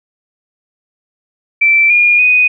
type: tone with pitch steps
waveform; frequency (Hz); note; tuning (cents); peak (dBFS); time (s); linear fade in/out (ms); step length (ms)
sine; 2334 / 2425 / 2489; D7 / D#7 / D#7; -11 / -45 / 0; -6; 1.61-2.48; 10; 290
effects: none